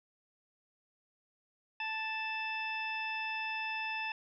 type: harmonic tone with a mistuned harmonic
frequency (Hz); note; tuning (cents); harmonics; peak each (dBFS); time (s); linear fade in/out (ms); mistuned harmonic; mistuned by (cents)
880; A5; 0; 1 / 2 / 3 / 4 / 6; -40 / -42 / -37 / -48 / -51; 1.8-4.12; 2; 6; -36
effects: none